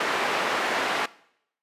white band-pass noise, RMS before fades -26 dBFS, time 0-1.06 s, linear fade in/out 5 ms, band 320 to 1800 Hz, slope 12 dB/octave, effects noise-tail reverb RT60 0.7 s tail -20 dB re dry + resampled to 32000 Hz

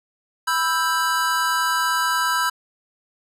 square chord, E minor, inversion second, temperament just, 988.9 / 1318.5 / 1582.2 Hz, B5 / E6 / G6, +2 / 0 / +16 cents, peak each -24 dBFS, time 0.47-2.5 s, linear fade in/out 10 ms, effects resampled to 32000 Hz

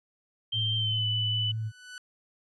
sine tone with pitch glide, 3143 to 2987 Hz, G7 to F#7, +4 to +16 cents, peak -27 dBFS, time 0.52-1.52 s, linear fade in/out 10 ms, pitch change -88 cents, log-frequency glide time 0.76-1.05 s
sine tone with vibrato, 110 Hz, A2, in tune, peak -29 dBFS, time 0.53-1.72 s, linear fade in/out 50 ms, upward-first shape sine, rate 5 Hz, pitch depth 19 cents each way
sawtooth tone with exponential growth, 1491 Hz, F#6, 13 cents sharp, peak -35 dBFS, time 1.33-1.98 s, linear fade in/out 1 ms, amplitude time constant 140 ms
effects resampled to 22050 Hz

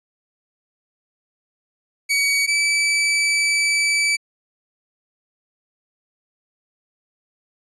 sawtooth tone pair in turn, 2261 / 2307 Hz, C#7 / D7, +34 / -31 cents, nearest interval unison, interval 35 cents, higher second, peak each -13 dBFS, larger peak neither, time 2.09-2.47 / 2.47-4.17 s, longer second, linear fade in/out 20 ms, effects resampled to 24000 Hz

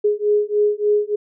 sine beating tone pair, 415.3 / 418.7 Hz, G#4 / G#4, 0 / +14 cents, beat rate 3.4 Hz, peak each -18 dBFS, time 0.04-1.16 s, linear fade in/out 10 ms, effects none

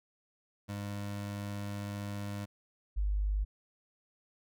25% pulse / sine tone pair in turn, 101.7 / 50.46 Hz, G#2 / G#1, -36 / -49 cents, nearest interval octave, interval 1213 cents, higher first, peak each -33 / -28 dBFS, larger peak second, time 0.68-2.46 / 2.96-3.45 s, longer first, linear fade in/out 20 ms, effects none

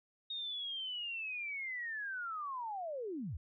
sine linear sweep, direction down, 3729 to 58.27 Hz, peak -38 dBFS, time 0.3-3.37 s, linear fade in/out 5 ms, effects none

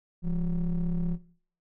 triangle ring-modulated tone, 94.7 Hz, F#2, 41 cents sharp, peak -20 dBFS, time 0.22-1.18 s, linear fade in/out 50 ms, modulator 76.9 Hz, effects noise-tail reverb RT60 0.5 s tail -18 dB re dry

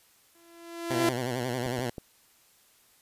sawtooth tone with exponential growth, 338.1 Hz, E4, 44 cents sharp, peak -17 dBFS, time 0.35-1.09 s, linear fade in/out 1 ms, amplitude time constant 160 ms
10% pulse tone with vibrato, 124.7 Hz, B2, 17 cents sharp, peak -21 dBFS, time 0.9-1.9 s, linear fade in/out 5 ms, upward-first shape sine, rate 11 Hz, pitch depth 89 cents each way
clicks, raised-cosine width 2 ms, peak -24 dBFS, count 3, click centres 1.662 / 1.791 / 1.982 s
effects white hiss -62 dBFS RMS until 3.01 s + resampled to 32000 Hz

